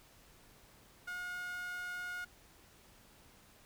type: tone with high-pass filter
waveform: sawtooth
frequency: 719 Hz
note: F#5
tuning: 50 cents flat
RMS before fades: -42 dBFS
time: 1.07-2.25 s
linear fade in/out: 10 ms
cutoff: 1400 Hz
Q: 4.9
effects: pink hiss -62 dBFS RMS until 3.65 s